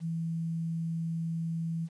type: tone with quantisation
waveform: sine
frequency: 164.81 Hz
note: E3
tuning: in tune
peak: -30 dBFS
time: 0-1.89 s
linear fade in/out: 50 ms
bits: 10
effects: resampled to 24000 Hz